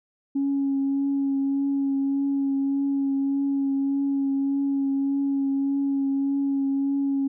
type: tone with vibrato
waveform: sine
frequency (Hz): 276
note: C#4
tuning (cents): -7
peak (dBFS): -20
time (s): 0.35-7.28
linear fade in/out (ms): 10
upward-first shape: triangle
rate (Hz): 1.7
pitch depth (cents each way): 18
effects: tanh soft clip ceiling -17 dBFS